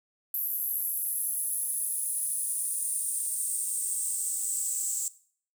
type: noise with high-pass filter sweep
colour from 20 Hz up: white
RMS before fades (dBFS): -31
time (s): 0.34-5.08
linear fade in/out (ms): 2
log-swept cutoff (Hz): 12000 to 7600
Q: 9.6
effects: noise-tail reverb RT60 0.5 s tail -18 dB re dry